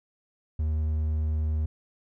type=tone; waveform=triangle; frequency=77.4 Hz; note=D#2; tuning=9 cents flat; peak=-22 dBFS; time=0.59-1.66 s; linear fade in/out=5 ms; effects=none